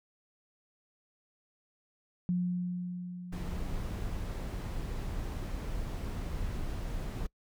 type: tone with exponential decay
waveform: sine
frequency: 178.5 Hz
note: F3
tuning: 38 cents sharp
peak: -26 dBFS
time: 2.29-5.15 s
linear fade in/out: 0 ms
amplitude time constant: 620 ms
type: noise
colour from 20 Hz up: brown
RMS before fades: -36 dBFS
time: 3.32-7.27 s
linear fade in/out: 10 ms
effects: noise-tail reverb RT60 0.1 s tail -25 dB re dry